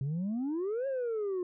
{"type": "exponential two-way sweep", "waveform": "sine", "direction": "up then down", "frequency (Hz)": [130.1, 554.4, 352.7], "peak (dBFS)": -28, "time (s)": [0.01, 1.43], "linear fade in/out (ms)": 2, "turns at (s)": 0.87, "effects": ["tanh soft clip ceiling -29 dBFS"]}